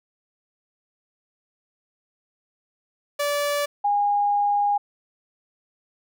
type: tone pair in turn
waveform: sawtooth / sine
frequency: 579 / 817.4 Hz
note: D5 / G#5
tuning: -25 / -28 cents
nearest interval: tritone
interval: 597 cents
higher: second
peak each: -18 dBFS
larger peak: neither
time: 3.19-3.66 / 3.84-4.78 s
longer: second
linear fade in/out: 10 ms
effects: none